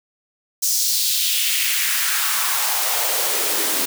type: noise with high-pass filter sweep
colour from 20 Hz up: white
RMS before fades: -20 dBFS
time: 0.62-3.86 s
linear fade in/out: 10 ms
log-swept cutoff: 6100 to 270 Hz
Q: 2.1
effects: none